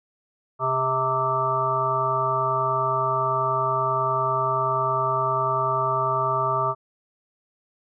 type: harmonic tone with a mistuned harmonic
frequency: 130.1 Hz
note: C3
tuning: 9 cents flat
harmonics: 1 / 3 / 5 / 7 / 9 / 10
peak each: -31 / -31 / -28 / -28 / -23 / -32 dBFS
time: 0.59-6.75 s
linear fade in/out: 50 ms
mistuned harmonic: 3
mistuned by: +42 cents
effects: none